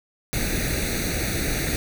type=noise with comb filter; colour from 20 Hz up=pink; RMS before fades=-25 dBFS; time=0.33-1.76 s; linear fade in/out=0 ms; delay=0.48 ms; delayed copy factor=+0.85; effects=none